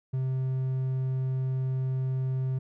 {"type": "tone", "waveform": "triangle", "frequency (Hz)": 130.81, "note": "C3", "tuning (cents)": 0, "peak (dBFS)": -24, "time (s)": [0.13, 2.59], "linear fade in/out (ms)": 10, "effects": []}